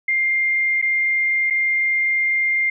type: tone with dropouts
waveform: sine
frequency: 2108 Hz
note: C7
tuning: 12 cents sharp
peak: -16 dBFS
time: 0.08-2.7 s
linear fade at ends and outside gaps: 5 ms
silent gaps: 0.816-0.824 / 1.501-1.506 s
effects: none